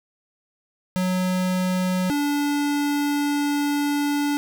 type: tone pair in turn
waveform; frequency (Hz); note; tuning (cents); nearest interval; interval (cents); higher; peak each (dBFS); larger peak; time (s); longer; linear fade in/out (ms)
square; 183.9 / 289.3; F#3 / D4; -10 / -26; minor sixth; 784; second; -21; neither; 0.96-2.1 / 2.1-4.37; second; 0
effects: none